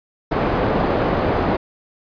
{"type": "low-pass noise", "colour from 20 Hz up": "white", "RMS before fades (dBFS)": -19, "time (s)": [0.31, 1.57], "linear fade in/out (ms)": 10, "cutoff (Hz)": 730, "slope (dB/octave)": 12, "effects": ["resampled to 11025 Hz"]}